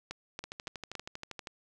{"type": "two click trains", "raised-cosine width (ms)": 0.2, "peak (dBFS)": [-21, -23], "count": [4, 14], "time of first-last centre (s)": [[0.11, 0.953], [0.44, 1.472]], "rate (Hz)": [3.56, 12.6], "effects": []}